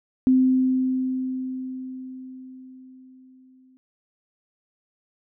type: tone with exponential decay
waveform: sine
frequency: 258.5 Hz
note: C4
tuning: 21 cents flat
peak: -13 dBFS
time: 0.27-3.77 s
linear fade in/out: 0 ms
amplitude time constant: 760 ms
effects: none